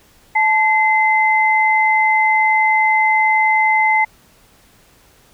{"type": "tone pair together", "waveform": "sine", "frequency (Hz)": [869.4, 2060], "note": ["A5", "C7"], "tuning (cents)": [-21, -28], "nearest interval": "octave + minor third", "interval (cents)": 1493, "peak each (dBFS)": -14, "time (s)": [0.35, 4.05], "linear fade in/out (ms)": 10, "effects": ["pink hiss -51 dBFS RMS until 5.33 s"]}